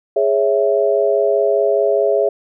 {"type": "chord", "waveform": "sine", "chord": "C# minor", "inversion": "second", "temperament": "equal", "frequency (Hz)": [415.3, 554.4, 659.3], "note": ["G#4", "C#5", "E5"], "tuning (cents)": [0, 0, 0], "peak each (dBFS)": [-16, -17, -17], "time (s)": [0.16, 2.29], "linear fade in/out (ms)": 5, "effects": []}